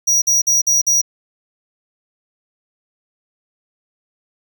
square tone bursts, 5780 Hz, F#8, 41 cents flat, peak -12 dBFS, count 5, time 0.07-1.016 s, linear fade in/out 10 ms, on 150 ms, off 49 ms, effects none

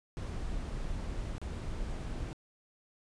brown noise with dropouts, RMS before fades -37 dBFS, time 0.17-2.33 s, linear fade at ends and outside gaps 0 ms, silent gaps 1.381-1.416 s, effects resampled to 22050 Hz

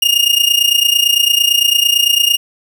40% pulse tone with amplitude modulation, 2841 Hz, F7, 29 cents sharp, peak -5 dBFS, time 0.02-2.37 s, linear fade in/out 5 ms, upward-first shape sine, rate 28.9 Hz, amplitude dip 80%, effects none

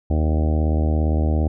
harmonic tone, 77.5 Hz, D#2, 6 cents flat, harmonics 1 / 2 / 3 / 4 / 5 / 6 / 7 / 8 / 9 / 10, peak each -17 / -28 / -27 / -28 / -34 / -35 / -34 / -34 / -38 / -37 dBFS, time 0.1-1.48 s, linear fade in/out 5 ms, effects none

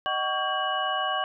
sine tone cluster, 618 / 754 / 1125 / 1602 / 2933 Hz, D#5 / F#5 / C#6 / G6 / F#7, -12 / +32 / +25 / +37 / -16 cents, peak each -34 / -30 / -29 / -32 / -32 dBFS, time 0.06-1.24 s, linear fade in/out 0 ms, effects none

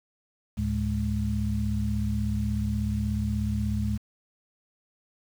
sine tone cluster, 72.1 / 108.6 / 209 Hz, D2 / A2 / G#3, -31 / -22 / +11 cents, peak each -29 dBFS, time 0.57-3.98 s, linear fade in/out 20 ms, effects 8-bit

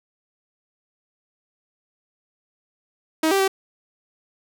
sawtooth tone with pitch steps, 317.4 / 390.8 / 385.6 Hz, D#4 / G4 / G4, +35 / -5 / -28 cents, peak -13 dBFS, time 3.23-3.479 s, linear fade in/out 5 ms, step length 83 ms, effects none

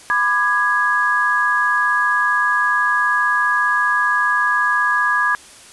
sine chord, G# diminished, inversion first, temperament just, 996.7 / 1196.1 / 1661.2 Hz, B5 / D6 / G#6, +16 / +31 / 0 cents, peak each -21 / -20 / -16 dBFS, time 0.1-5.35 s, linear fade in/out 0 ms, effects white hiss -42 dBFS RMS until 5.72 s + resampled to 24000 Hz

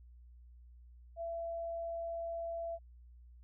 sine tone, 671 Hz, E5, 31 cents sharp, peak -37 dBFS, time 1.16-2.79 s, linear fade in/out 50 ms, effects added 60 Hz sine -54 dBFS peak until 3.43 s

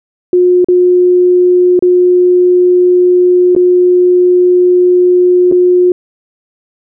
sine tone with dropouts, 359.5 Hz, F#4, 50 cents flat, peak -4 dBFS, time 0.33-5.92 s, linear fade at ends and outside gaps 2 ms, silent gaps 0.645-0.685 / 1.792-1.824 / 3.551-3.563 / 5.515-5.522 s, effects none

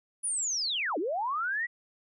sine linear two-way sweep, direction down then up, 9910 to 280 to 1969 Hz, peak -28 dBFS, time 0.23-1.67 s, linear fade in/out 20 ms, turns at 0.98 s, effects none

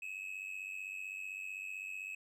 triangle tone with amplitude modulation, 2571 Hz, E7, 44 cents flat, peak -36 dBFS, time 0.02-2.15 s, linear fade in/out 5 ms, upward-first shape sine, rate 95.7 Hz, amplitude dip 75%, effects none

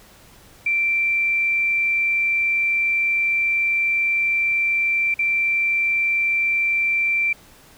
sine tone with dropouts, 2349 Hz, D7, in tune, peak -17 dBFS, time 0.66-7.33 s, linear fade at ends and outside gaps 5 ms, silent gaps 5.142-5.19 s, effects pink hiss -49 dBFS RMS until 7.77 s

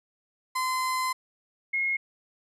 35% pulse / sine tone pair in turn, 1029 / 2157 Hz, C6 / C#7, -29 / -48 cents, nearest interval octave + minor second, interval 1281 cents, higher second, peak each -24 dBFS, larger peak neither, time 0.55-1.13 / 1.73-1.97 s, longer first, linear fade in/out 10 ms, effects resampled to 32000 Hz

